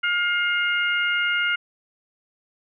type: harmonic tone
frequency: 709 Hz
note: F5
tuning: 26 cents sharp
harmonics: 2 / 3 / 4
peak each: -22 / -25 / -27 dBFS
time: 0.03-1.56 s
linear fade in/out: 10 ms
effects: none